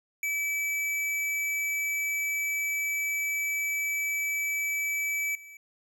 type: tone with level steps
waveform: square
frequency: 2302 Hz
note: D7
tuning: 35 cents flat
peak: -28 / -46 dBFS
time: 0.23-5.57 s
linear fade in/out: 2 ms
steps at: 5.35 s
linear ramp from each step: 2 ms
effects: none